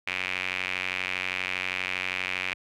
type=tone with band-pass filter; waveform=sawtooth; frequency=92.5 Hz; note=F#2; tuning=in tune; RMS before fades=-31 dBFS; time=0.07-2.54 s; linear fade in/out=5 ms; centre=2400 Hz; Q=4.7; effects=none